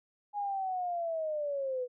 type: linear sweep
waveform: sine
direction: down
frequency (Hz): 830.6 to 489.6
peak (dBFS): -31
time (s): 0.33-1.88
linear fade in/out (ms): 50
effects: none